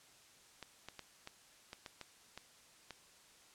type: clicks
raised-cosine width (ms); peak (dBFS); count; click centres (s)
0.2; -29; 9; 0.627 / 0.886 / 0.993 / 1.274 / 1.731 / 1.862 / 2.013 / 2.376 / 2.907
effects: white hiss -63 dBFS RMS until 3.54 s + low-pass 9000 Hz 12 dB/octave